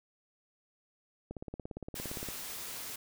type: click train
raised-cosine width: 2 ms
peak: -27 dBFS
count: 18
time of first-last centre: 1.31-2.287 s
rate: 17.4 Hz
type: noise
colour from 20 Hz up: white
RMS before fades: -42 dBFS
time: 1.95-2.96 s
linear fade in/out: 5 ms
effects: none